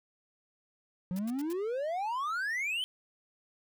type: exponential sweep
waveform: triangle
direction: up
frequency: 174.61 to 3136 Hz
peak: -29 dBFS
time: 1.11-2.84 s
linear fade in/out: 0 ms
type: noise bursts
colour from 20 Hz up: white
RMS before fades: -48 dBFS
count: 4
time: 1.16-1.529 s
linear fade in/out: 2 ms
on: 30 ms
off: 83 ms
effects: none